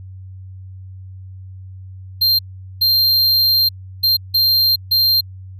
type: tone bursts at uneven times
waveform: square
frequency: 4178 Hz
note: C8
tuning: 3 cents flat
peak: -12 dBFS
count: 5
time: 2.21-2.39 / 2.81-3.69 / 4.03-4.17 / 4.34-4.76 / 4.91-5.21 s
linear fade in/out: 10 ms
effects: added 94 Hz sine -32 dBFS peak until 5.59 s